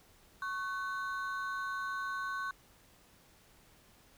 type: ring-modulated tone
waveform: triangle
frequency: 1307 Hz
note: E6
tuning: 15 cents flat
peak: -30 dBFS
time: 0.42-2.51 s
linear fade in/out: 2 ms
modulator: 204 Hz
effects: pink hiss -63 dBFS RMS until 4.17 s